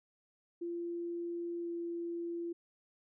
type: tone with pitch glide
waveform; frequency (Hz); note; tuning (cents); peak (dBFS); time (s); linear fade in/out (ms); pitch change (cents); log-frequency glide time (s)
sine; 343.2 to 341; F4 to F4; -30 to -41; -36; 0.61-2.53; 10; -11; 1.61-1.68
effects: none